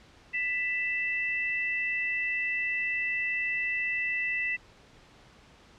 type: tone pair together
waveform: sine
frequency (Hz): 1985 / 2651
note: B6 / E7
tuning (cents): +8 / +9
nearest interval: perfect fourth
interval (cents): 501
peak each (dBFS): -29 / -31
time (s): 0.33-4.57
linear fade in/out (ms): 20
effects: pink hiss -56 dBFS RMS until 5.78 s + low-pass 5000 Hz 12 dB/octave